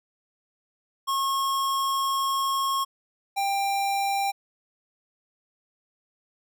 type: tone pair in turn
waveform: square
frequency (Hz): 1087 / 791.7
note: C#6 / G5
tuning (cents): -34 / +17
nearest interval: perfect fourth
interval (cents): 549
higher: first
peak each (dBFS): -24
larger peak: neither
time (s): 1.07-2.85 / 3.36-4.32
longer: first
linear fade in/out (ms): 20
effects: none